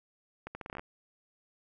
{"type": "accelerating click train", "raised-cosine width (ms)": 0.5, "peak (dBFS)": -25, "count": 10, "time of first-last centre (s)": [0.47, 0.795], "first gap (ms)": 80, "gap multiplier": 0.78, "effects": []}